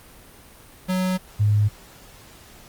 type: tone pair in turn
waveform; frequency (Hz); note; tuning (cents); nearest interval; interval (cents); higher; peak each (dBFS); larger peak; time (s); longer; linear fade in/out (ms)
square / sine; 185 / 104.58; F#3 / G#2; 0 / +13; minor seventh; 987; first; -21 / -15; second; 0.88-1.18 / 1.39-1.69; neither; 20
effects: pink hiss -47 dBFS RMS until 2.68 s + Opus 32 kbps